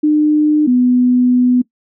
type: tone pair in turn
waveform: sine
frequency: 302.1 / 248.6 Hz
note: D4 / B3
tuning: +49 / +12 cents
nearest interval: minor third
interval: 337 cents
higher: first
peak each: -8 dBFS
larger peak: neither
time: 0.03-0.67 / 0.67-1.62 s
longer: second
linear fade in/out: 10 ms
effects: noise-tail reverb RT60 0.1 s tail -20 dB re dry